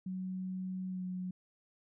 sine tone with pitch glide, 186.1 to 183.22 Hz, F#3 to F#3, +10 to -17 cents, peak -36 dBFS, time 0.06-1.31 s, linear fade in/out 5 ms, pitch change -27 cents, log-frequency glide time 0.89-1.03 s, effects none

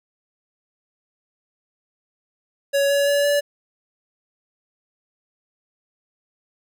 square tone with pitch steps, 560 / 565.5 / 571.1 / 576.7 Hz, C#5 / C#5 / D5 / D5, +18 / +34 / -49 / -32 cents, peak -17 dBFS, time 2.73-3.41 s, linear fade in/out 20 ms, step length 170 ms, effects none

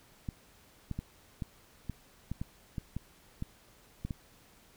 clicks, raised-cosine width 5 ms, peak -23 dBFS, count 12, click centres 0.288 / 0.913 / 0.99 / 1.422 / 1.897 / 2.316 / 2.415 / 2.782 / 2.966 / 3.424 / 4.05 / 4.108 s, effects pink hiss -61 dBFS RMS until 4.76 s

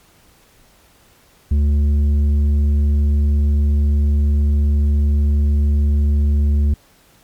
sine tone with tanh clipping, 72.8 Hz, D2, 15 cents flat, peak -13 dBFS, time 1.51-6.74 s, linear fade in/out 5 ms, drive 7 dB, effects pink hiss -52 dBFS RMS until 7.23 s + MP3 96 kbps

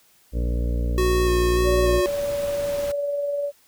harmonic tone, 59.1 Hz, A#1, 24 cents sharp, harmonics 1 / 2 / 3 / 4 / 5 / 7 / 8 / 9 / 10, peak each -21 / -32 / -36 / -36 / -36 / -41 / -38 / -41 / -43 dBFS, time 0.32-2.02 s, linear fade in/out 50 ms
square tone with vibrato, 365.7 Hz, F#4, 20 cents flat, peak -20 dBFS, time 0.98-2.06 s, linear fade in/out 0 ms, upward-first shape square, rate 1.7 Hz, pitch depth 13 cents each way
sine tone with tremolo, 573 Hz, D5, 43 cents flat, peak -21 dBFS, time 1.63-3.52 s, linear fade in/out 50 ms, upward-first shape sine, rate 20 Hz, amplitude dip 30%
pink noise, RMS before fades -36 dBFS, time 2.06-2.92 s, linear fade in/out 5 ms
effects white hiss -58 dBFS RMS until 3.67 s

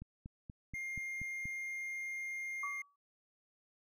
click train, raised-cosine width 5 ms, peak -34 dBFS, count 7, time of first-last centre 0.02-1.455 s, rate 4.18 Hz
triangle tone, 2118 Hz, C7, 21 cents sharp, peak -37 dBFS, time 0.74-2.82 s, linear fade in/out 5 ms
sine tone with exponential decay, 1142 Hz, D6, 49 cents flat, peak -36 dBFS, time 2.63-2.96 s, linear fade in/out 5 ms, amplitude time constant 70 ms
effects none

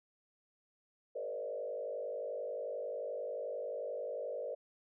sine tone with frequency modulation, 537 Hz, C5, 45 cents sharp, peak -37 dBFS, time 1.15-4.55 s, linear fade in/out 10 ms, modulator 51.3 Hz, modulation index 1.6, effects none

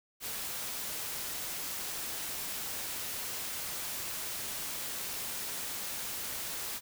white noise, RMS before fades -38 dBFS, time 0.2-6.81 s, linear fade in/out 50 ms, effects none

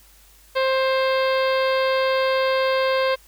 harmonic tone with a mistuned harmonic, 527 Hz, C5, 12 cents sharp, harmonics 1 / 2 / 3 / 4 / 5 / 6 / 7 / 8 / 9, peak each -19 / -25 / -29 / -31 / -33 / -35 / -36 / -37 / -38 dBFS, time 0.55-3.16 s, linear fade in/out 20 ms, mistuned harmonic 6, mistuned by +29 cents, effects added 50 Hz sine -53 dBFS peak until 3.27 s + white hiss -53 dBFS RMS until 3.27 s

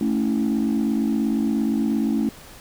sine chord, A major, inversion none, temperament equal with one note detuned, 220 / 277.2 / 325.8 Hz, A3 / C#4 / E4, 0 / 0 / -20 cents, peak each -20 / -22 / -25 dBFS, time 0.01-2.29 s, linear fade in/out 2 ms, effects tanh soft clip ceiling -14 dBFS + pink hiss -44 dBFS RMS until 2.6 s

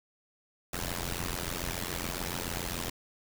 pink noise with amplitude modulation, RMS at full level -31 dBFS, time 0.73-2.9 s, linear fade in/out 5 ms, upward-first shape sine, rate 87 Hz, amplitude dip 100%, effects none

